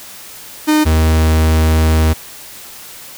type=tone pair in turn; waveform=45% pulse; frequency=305.8 / 79.19 Hz; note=D#4 / D#2; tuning=-30 / +31 cents; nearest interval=octave + major seventh; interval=2339 cents; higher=first; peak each=-9 dBFS; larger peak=neither; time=0.67-0.85 / 0.85-2.14 s; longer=second; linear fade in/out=20 ms; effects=white hiss -34 dBFS RMS until 3.17 s